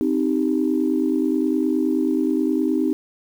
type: chord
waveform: sine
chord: C minor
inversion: none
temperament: equal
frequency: 261.6 / 311.1 / 392 Hz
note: C4 / Eb4 / G4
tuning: 0 / 0 / 0 cents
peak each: -21 / -20 / -25 dBFS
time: 0.01-2.93 s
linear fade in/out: 0 ms
effects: tanh soft clip ceiling -8 dBFS + 8-bit